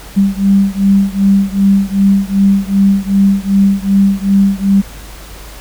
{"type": "beating tone pair", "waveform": "sine", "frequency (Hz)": [195.8, 198.4], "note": ["G3", "G3"], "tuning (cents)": [-2, 21], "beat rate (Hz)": 2.6, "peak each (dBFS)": [-10, -11], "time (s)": [0.16, 4.82], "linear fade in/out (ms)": 20, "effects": ["added 50 Hz sine -31 dBFS peak until 5.6 s", "pink hiss -34 dBFS RMS until 5.6 s"]}